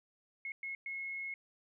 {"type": "tone bursts at uneven times", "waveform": "sine", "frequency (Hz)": 2172, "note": "C#7", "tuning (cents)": -36, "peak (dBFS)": -38, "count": 3, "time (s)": [[0.45, 0.52], [0.63, 0.75], [0.86, 1.34]], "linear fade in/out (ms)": 2, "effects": []}